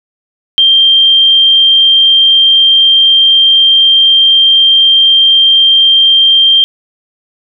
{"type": "tone", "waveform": "sine", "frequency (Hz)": 3172, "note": "G7", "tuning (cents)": 20, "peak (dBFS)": -3, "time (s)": [0.58, 6.64], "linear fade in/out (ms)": 0, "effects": []}